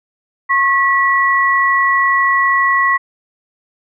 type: tone pair together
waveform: sine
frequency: 1090 / 1942.2 Hz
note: C#6 / B6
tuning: -29 / -29 cents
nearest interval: minor seventh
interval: 1000 cents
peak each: -13 dBFS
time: 0.49-2.98 s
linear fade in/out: 20 ms
effects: none